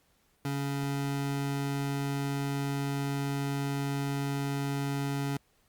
25% pulse tone, 140 Hz, C#3, 18 cents sharp, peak -26 dBFS, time 0.45-5.37 s, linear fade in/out 2 ms, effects pink hiss -69 dBFS RMS until 5.68 s + Opus 48 kbps

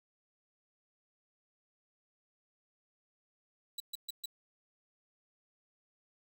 sawtooth tone bursts, 3941 Hz, B7, 4 cents flat, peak -34 dBFS, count 4, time 3.78-4.258 s, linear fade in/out 5 ms, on 22 ms, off 130 ms, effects 10-bit

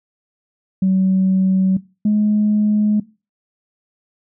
sine tone pair in turn, 189.1 / 210.5 Hz, F#3 / G#3, +38 / +24 cents, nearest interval major second, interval 186 cents, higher second, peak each -11 dBFS, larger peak neither, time 0.82-1.77 / 2.05-3 s, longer neither, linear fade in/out 5 ms, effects noise-tail reverb RT60 0.3 s tail -20 dB re dry + tanh soft clip ceiling -8 dBFS

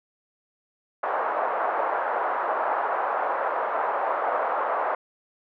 pink band-pass noise, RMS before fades -26 dBFS, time 1.03-4.95 s, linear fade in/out 5 ms, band 580 to 1300 Hz, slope 24 dB/octave, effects none

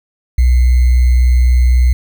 sine tone with sample-and-hold, 61.9 Hz, B1, 5 cents sharp, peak -6 dBFS, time 0.38-1.93 s, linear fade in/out 5 ms, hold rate 2100 Hz, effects none

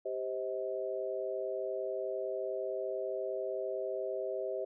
sine chord, C minor, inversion second, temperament equal with one note detuned, 392 / 523.3 / 634.6 Hz, G4 / C5 / Eb5, 0 / 0 / +34 cents, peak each -38 / -38 / -38 dBFS, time 0.05-4.65 s, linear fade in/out 10 ms, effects none

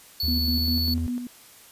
square tone, 4435 Hz, C#8, in tune, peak -25 dBFS, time 0.2-0.94 s, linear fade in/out 2 ms
triangle tone with pitch glide, 75.7 to 80.67 Hz, D#2 to E2, -47 to -37 cents, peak -23 dBFS, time 0.23-1.07 s, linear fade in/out 5 ms, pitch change +110 cents, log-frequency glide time 0.5-0.78 s
sine tone with tremolo, 245.3 Hz, B3, 12 cents flat, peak -25 dBFS, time 0.28-1.27 s, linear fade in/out 2 ms, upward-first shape square, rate 5 Hz, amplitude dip 50%
effects white hiss -50 dBFS RMS until 1.71 s + resampled to 32000 Hz

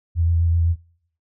sine tone with vibrato, 84 Hz, E2, 33 cents sharp, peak -15 dBFS, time 0.15-0.76 s, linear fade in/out 50 ms, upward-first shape sine, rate 7.8 Hz, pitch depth 23 cents each way, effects noise-tail reverb RT60 0.7 s tail -24 dB re dry

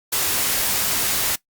white noise, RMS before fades -21 dBFS, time 0.12-1.36 s, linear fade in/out 10 ms, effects noise-tail reverb RT60 0.1 s tail -19 dB re dry + Opus 48 kbps

